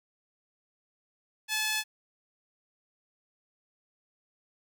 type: tone with high-pass filter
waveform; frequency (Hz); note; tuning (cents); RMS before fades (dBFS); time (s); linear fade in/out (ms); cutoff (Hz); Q
sawtooth; 862; A5; -36; -30; 1.48-1.84; 50; 2200; 0.98
effects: none